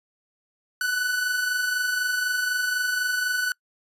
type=tone pair together; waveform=45% pulse; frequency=1469 / 1493 Hz; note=F#6 / F#6; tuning=-13 / +15 cents; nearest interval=unison; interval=28 cents; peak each=-32 / -23 dBFS; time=0.81-3.52 s; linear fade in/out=2 ms; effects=noise-tail reverb RT60 0.1 s tail -26 dB re dry + resampled to 32000 Hz